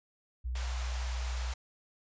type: tone with pitch glide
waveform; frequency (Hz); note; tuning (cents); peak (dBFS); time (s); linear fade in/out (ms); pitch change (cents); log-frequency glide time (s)
sine; 61.74 to 61.38; B1 to B1; 0 to -10; -32; 0.44-1.54; 20; -10; 1.02-1.18
type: high-pass noise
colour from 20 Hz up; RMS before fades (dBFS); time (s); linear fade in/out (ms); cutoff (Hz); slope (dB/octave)
pink; -44; 0.55-1.54; 5; 620; 24
effects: resampled to 16000 Hz